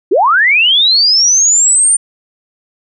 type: linear sweep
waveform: sine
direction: up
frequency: 311.1 to 9080 Hz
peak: -6 dBFS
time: 0.11-1.97 s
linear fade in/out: 10 ms
effects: none